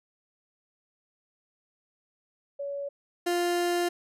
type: tone pair in turn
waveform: sine / 30% pulse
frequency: 564 / 349.7 Hz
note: C#5 / F4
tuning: +30 / +2 cents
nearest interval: minor sixth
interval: 828 cents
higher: first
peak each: -31 / -22 dBFS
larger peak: second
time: 2.59-2.89 / 3.26-3.89 s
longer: second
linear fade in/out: 10 ms
effects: resampled to 32000 Hz